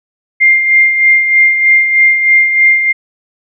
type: tone with tremolo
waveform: sine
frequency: 2107 Hz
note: C7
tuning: 12 cents sharp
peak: -3 dBFS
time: 0.4-2.93 s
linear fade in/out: 20 ms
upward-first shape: sine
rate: 3.2 Hz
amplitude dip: 55%
effects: none